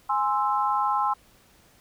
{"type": "chord", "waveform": "sine", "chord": "Ab augmented", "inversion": "none", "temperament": "equal", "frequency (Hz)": [830.6, 1046.5, 1318.5], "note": ["Ab5", "C6", "E6"], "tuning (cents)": [0, 0, 0], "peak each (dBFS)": [-25, -25, -28], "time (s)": [0.09, 1.14], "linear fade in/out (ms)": 10, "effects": ["pink hiss -58 dBFS RMS until 1.8 s"]}